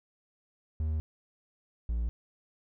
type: tone pair in turn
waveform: triangle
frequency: 78.2 / 57.71 Hz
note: D#2 / A#1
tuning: +9 / -17 cents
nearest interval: perfect fourth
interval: 526 cents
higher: first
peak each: -26 dBFS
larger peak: neither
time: 0.8-1 / 1.89-2.09 s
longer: neither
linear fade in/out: 0 ms
effects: none